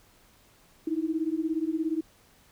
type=beating tone pair; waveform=sine; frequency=311.1 / 328.1 Hz; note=D#4 / E4; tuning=0 / -8 cents; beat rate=17 Hz; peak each=-29 dBFS; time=0.87-2.01 s; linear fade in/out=5 ms; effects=pink hiss -60 dBFS RMS until 2.51 s